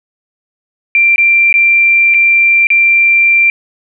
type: tone with dropouts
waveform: sine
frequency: 2363 Hz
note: D7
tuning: 10 cents sharp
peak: -5 dBFS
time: 0.95-3.5 s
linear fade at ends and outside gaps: 1 ms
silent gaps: 1.16-1.181 / 1.527-1.54 / 2.14-2.144 / 2.67-2.703 s
effects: none